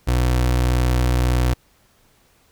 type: tone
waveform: 30% pulse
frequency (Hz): 61.74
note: B1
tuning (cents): 0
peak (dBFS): -13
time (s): 0.07-1.54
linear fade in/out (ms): 10
effects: pink hiss -58 dBFS RMS until 2.51 s